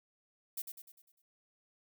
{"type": "noise with echo", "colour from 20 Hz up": "violet", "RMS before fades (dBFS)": -39, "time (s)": [0.57, 0.62], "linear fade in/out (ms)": 5, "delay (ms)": 100, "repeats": 6, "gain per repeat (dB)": -6, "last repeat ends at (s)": 1.22, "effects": []}